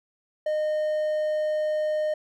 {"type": "tone", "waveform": "triangle", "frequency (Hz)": 613, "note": "D#5", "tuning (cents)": -26, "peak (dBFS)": -21, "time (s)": [0.46, 2.14], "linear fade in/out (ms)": 5, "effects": []}